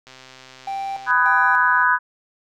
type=click train; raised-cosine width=0.2 ms; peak=-25 dBFS; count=136; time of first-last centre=0.07-1.108 s; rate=130 Hz
type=tone with tremolo; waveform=triangle; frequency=784 Hz; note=G5; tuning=in tune; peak=-22 dBFS; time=0.67-1.84 s; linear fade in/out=5 ms; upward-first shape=square; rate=1.7 Hz; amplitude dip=70%
type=chord; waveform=sine; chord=G# minor seventh; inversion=first; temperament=just; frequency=996.7 / 1245.9 / 1495.1 / 1661.2 Hz; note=B5 / D#6 / F#6 / G#6; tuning=+16 / +2 / +18 / 0 cents; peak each=-18 / -22 / -18 / -21 dBFS; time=1.06-1.99 s; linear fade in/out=50 ms
effects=none